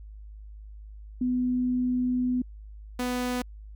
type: tone pair in turn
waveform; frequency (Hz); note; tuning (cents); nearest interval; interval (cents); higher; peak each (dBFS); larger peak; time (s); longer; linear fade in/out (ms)
sine / sawtooth; 250 / 248.3; B3 / B3; +21 / +9; unison; 12; first; -23; neither; 1.21-2.42 / 2.99-3.42; first; 5
effects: added 52 Hz sine -41 dBFS peak until 3.75 s